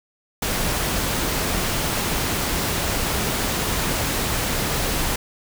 pink noise, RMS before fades -23 dBFS, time 0.42-5.16 s, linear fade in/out 5 ms, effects none

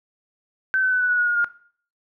sine tone with pitch steps, 1537 / 1519.3 / 1501.9 / 1484.6 / 1467.6 / 1450.7 / 1434.1 / 1417.6 Hz, G6 / F#6 / F#6 / F#6 / F#6 / F#6 / F6 / F6, -35 / +45 / +25 / +5 / -15 / -35 / +45 / +25 cents, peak -17 dBFS, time 0.74-1.444 s, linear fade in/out 0 ms, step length 88 ms, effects noise-tail reverb RT60 0.5 s tail -18 dB re dry

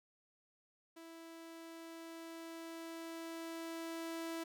sawtooth tone with level ramp, 329.6 Hz, E4, in tune, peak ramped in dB -48 to -36 dBFS, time 0.96-4.44 s, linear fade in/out 10 ms, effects none

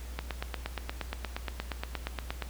click train, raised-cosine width 0.3 ms, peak -17 dBFS, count 20, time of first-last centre 0.19-2.423 s, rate 8.51 Hz, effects added 60 Hz sine -39 dBFS peak until 2.49 s + pink hiss -50 dBFS RMS until 2.49 s

